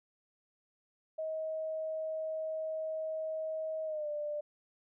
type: tone with pitch glide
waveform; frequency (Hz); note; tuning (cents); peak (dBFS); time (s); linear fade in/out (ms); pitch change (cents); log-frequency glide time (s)
sine; 633 to 594; D#5 to D5; +30 to +20; -34; 1.18-4.41; 10; -110; 3.85-4.08
effects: none